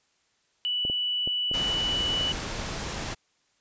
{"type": "tone", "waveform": "sine", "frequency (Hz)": 2960, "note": "F#7", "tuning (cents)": 0, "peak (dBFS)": -25, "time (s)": [0.65, 2.32], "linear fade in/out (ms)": 0}
{"type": "clicks", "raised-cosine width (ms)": 2, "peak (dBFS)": -22, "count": 7, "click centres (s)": [0.851, 0.899, 1.275, 1.514, 2.007, 2.104, 2.211]}
{"type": "noise", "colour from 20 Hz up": "pink", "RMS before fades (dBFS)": -33, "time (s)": [1.53, 3.15], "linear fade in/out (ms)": 20}
{"effects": ["white hiss -69 dBFS RMS until 3.6 s", "resampled to 16000 Hz"]}